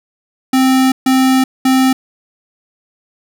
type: tone bursts at uneven times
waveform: square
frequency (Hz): 261.6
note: C4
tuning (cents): 0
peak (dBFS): -9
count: 3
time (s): 0.53-0.92 / 1.06-1.44 / 1.65-1.93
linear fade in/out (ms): 5
effects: none